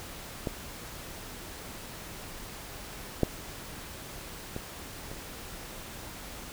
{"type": "clicks", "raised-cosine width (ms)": 2, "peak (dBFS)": [-16, -9, -21, -28], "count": 4, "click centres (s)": [0.472, 3.233, 4.564, 5.115], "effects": ["pink hiss -43 dBFS RMS until 6.52 s"]}